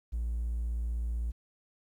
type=tone; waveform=triangle; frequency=57.9 Hz; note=A#1; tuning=11 cents flat; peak=-27 dBFS; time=0.12-1.32 s; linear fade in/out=20 ms; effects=tanh soft clip ceiling -25 dBFS + 11-bit